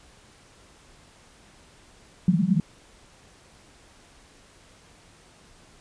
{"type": "band-pass noise", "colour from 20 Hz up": "pink", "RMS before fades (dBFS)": -21, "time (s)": [2.28, 2.6], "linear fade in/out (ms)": 2, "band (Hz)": [160, 210], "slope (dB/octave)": 96, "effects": ["pink hiss -54 dBFS RMS until 5.8 s", "resampled to 22050 Hz"]}